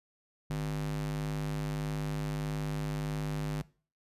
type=tone with high-pass filter; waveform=square; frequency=50.8 Hz; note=G#1; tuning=38 cents flat; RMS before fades=-34 dBFS; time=0.5-3.62 s; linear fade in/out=5 ms; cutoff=110 Hz; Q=9; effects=noise-tail reverb RT60 0.4 s tail -20 dB re dry + resampled to 32000 Hz